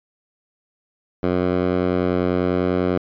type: tone with band-pass filter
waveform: 10% pulse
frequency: 90.1 Hz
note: F#2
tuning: 45 cents flat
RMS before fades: -20 dBFS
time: 1.23-2.98 s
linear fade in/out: 5 ms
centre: 410 Hz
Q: 0.52
effects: resampled to 11025 Hz